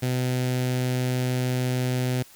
sawtooth tone with notch filter, 126.5 Hz, B2, 42 cents sharp, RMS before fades -25 dBFS, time 0.02-2.23 s, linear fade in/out 10 ms, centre 1100 Hz, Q 1.4, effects white hiss -51 dBFS RMS until 2.35 s

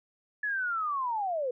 sine linear sweep, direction down, 1724 to 477 Hz, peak -28 dBFS, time 0.43-1.51 s, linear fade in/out 5 ms, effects none

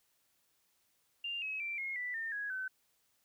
sine tone with pitch steps, 2794 / 2562 / 2349 / 2154 / 1975.7 / 1811.7 / 1661.3 / 1523.4 Hz, F7 / E7 / D7 / C7 / B6 / A#6 / G#6 / G6, 0 / -50 / 0 / +50 / 0 / -50 / 0 / -50 cents, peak -36 dBFS, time 1.24-2.68 s, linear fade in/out 5 ms, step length 180 ms, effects white hiss -75 dBFS RMS until 3.24 s

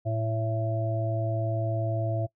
harmonic tone, 111.3 Hz, A2, 20 cents sharp, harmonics 1 / 3 / 5 / 6, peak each -27 / -37 / -38 / -31 dBFS, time 0.05-2.27 s, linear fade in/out 20 ms, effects noise-tail reverb RT60 0.1 s tail -22 dB re dry

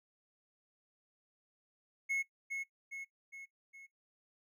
triangle tone with echo, 2181 Hz, C#7, 29 cents flat, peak -30 dBFS, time 2.09-2.23 s, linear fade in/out 20 ms, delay 410 ms, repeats 4, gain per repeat -5 dB, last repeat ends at 3.87 s, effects noise-tail reverb RT60 0.1 s tail -17 dB re dry

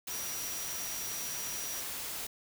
sine tone in noise, 5790 Hz, F#8, 38 cents flat, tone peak -40 dBFS, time 0.1-1.81 s, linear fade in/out 5 ms, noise white, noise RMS -39 dBFS, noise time 0.07-2.27 s, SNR -4 dB, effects none

